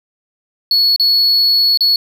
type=tone with dropouts; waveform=triangle; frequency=4385 Hz; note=C#8; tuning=20 cents flat; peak=-8 dBFS; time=0.71-1.96 s; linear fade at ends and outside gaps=2 ms; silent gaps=0.962-0.997 / 1.774-1.807 s; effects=none